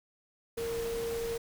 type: tone in noise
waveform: sine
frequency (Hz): 462.4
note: A#4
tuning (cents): -14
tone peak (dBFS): -32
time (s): 0.57-1.38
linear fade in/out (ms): 10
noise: pink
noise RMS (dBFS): -42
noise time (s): 0.57-1.38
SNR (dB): +7
effects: none